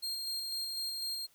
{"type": "tone with tremolo", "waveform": "40% pulse", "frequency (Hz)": 4211, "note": "C8", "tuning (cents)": 10, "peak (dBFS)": -33, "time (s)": [0.02, 1.27], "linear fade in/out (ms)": 20, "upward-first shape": "square", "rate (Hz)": 4, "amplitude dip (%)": 25, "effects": ["white hiss -67 dBFS RMS until 1.34 s"]}